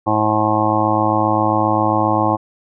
harmonic tone, 107.5 Hz, A2, 40 cents flat, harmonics 1 / 2 / 3 / 5 / 6 / 7 / 8 / 9 / 10, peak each -23 / -25 / -20 / -23 / -25 / -21 / -20 / -26 / -21 dBFS, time 0.06-2.37 s, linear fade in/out 20 ms, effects none

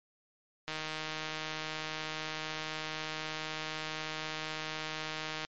click train, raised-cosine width 0.2 ms, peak -19 dBFS, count 745, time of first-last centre 0.68-5.449 s, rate 156 Hz, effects low-pass 5000 Hz 12 dB/octave + MP3 48 kbps

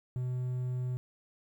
triangle tone, 125.8 Hz, B2, 32 cents sharp, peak -29 dBFS, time 0.16-0.97 s, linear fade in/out 0 ms, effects 11-bit

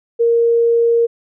sine tone, 466.2 Hz, A#4, in tune, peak -10 dBFS, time 0.19-1.07 s, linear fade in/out 20 ms, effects none

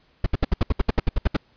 brown noise bursts, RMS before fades -17 dBFS, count 13, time 0.24-1.367 s, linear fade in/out 5 ms, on 23 ms, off 69 ms, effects pink hiss -61 dBFS RMS until 1.56 s + resampled to 11025 Hz

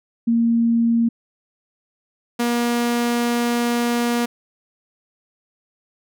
sine / sawtooth tone pair in turn, 231.9 / 238.3 Hz, A#3 / A#3, -9 / +38 cents, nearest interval unison, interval 47 cents, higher second, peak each -14 dBFS, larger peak neither, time 0.27-1.09 / 2.39-4.26 s, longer second, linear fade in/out 10 ms, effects none

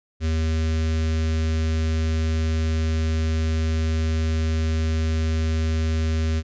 square tone with notch filter, 79.7 Hz, D#2, 42 cents sharp, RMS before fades -22 dBFS, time 0.2-6.43 s, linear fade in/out 50 ms, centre 850 Hz, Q 0.86, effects resampled to 16000 Hz

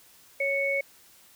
sine tone pair together, 555 / 2215 Hz, C#5 / C#7, +2 / -2 cents, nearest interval 2 octaves, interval 2396 cents, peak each -28 / -26 dBFS, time 0.4-0.81 s, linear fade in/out 5 ms, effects white hiss -56 dBFS RMS until 1.35 s

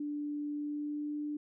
sine tone with pitch glide, 293.7 to 296.6 Hz, D4 to D4, 0 to +17 cents, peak -34 dBFS, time 0-1.37 s, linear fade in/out 5 ms, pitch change +17 cents, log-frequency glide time 0.51-1.17 s, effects none

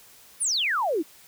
sine exponential sweep, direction down, 10548 to 284.5 Hz, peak -22 dBFS, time 0.4-1.03 s, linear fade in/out 20 ms, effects white hiss -52 dBFS RMS until 1.27 s

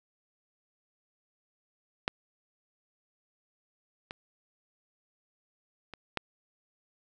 clicks, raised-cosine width 0.3 ms, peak -11 / -22 / -26 / -14 dBFS, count 4, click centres 2.079 / 4.109 / 5.937 / 6.173 s, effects none

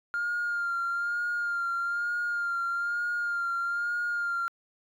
triangle tone with vibrato, 1404 Hz, F6, 9 cents sharp, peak -24 dBFS, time 0.14-4.48 s, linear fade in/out 0 ms, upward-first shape sine, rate 1.1 Hz, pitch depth 29 cents each way, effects tanh soft clip ceiling -24 dBFS

